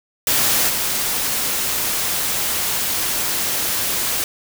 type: noise with level steps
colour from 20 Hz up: white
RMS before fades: -17 / -21 dBFS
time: 0.27-4.24 s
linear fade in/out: 2 ms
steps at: 0.68 s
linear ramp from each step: 20 ms
effects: none